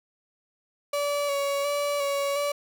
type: tone with vibrato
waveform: 35% pulse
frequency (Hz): 569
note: C#5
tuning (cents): +45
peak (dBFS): -23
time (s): 0.93-2.52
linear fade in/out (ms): 5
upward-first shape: square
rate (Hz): 1.4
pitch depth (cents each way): 22
effects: none